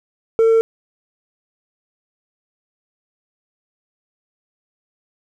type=tone with hard clipping; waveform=triangle; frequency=451.4 Hz; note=A4; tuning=44 cents sharp; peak=-9 dBFS; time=0.39-0.61 s; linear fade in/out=0 ms; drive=1 dB; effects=none